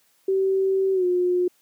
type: tone with pitch glide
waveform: sine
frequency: 384.3 to 358.6 Hz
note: G4 to F4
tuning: -34 to +46 cents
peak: -18 dBFS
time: 0.28-1.48 s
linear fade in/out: 5 ms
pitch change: -120 cents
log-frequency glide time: 0.93-1.05 s
effects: white hiss -63 dBFS RMS until 1.61 s + high-pass 150 Hz 12 dB/octave